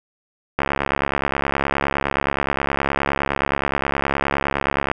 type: click train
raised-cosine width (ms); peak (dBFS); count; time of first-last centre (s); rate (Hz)
0.5; -4; 302; 0.59-4.915; 69.6
effects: none